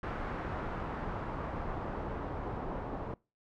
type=noise with low-pass filter sweep; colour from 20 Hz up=pink; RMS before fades=-38 dBFS; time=0.03-3.14 s; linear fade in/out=2 ms; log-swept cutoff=1400 to 860 Hz; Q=1.3; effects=noise-tail reverb RT60 0.3 s tail -24 dB re dry

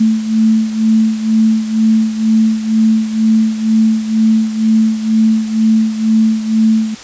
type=beating tone pair; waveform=sine; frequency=220 / 222.1 Hz; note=A3 / A3; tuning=0 / +16 cents; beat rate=2.1 Hz; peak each=-10 / -15 dBFS; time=0-6.95 s; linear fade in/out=10 ms; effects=white hiss -32 dBFS RMS until 7.03 s + resampled to 16000 Hz

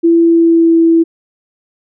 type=tone with pitch glide; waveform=sine; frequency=335 to 330.4 Hz; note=E4 to E4; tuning=+28 to +4 cents; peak=-5 dBFS; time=0.03-1.04 s; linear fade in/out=20 ms; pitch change=-24 cents; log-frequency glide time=0.2-0.77 s; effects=none

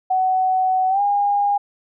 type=tone with pitch glide; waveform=sine; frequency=749 to 812.1 Hz; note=F#5 to G#5; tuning=+21 to -39 cents; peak=-15 dBFS; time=0.1-1.58 s; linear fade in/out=10 ms; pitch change=+140 cents; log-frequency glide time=0.89-1.01 s; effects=none

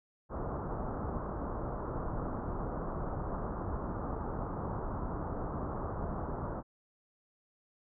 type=low-pass noise; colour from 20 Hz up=pink; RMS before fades=-37 dBFS; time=0.29-6.63 s; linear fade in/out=50 ms; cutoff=1300 Hz; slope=48 dB/octave; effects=none

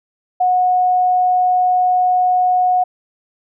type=tone; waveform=sine; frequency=730 Hz; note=F#5; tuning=24 cents flat; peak=-11 dBFS; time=0.4-2.84 s; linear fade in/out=10 ms; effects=none

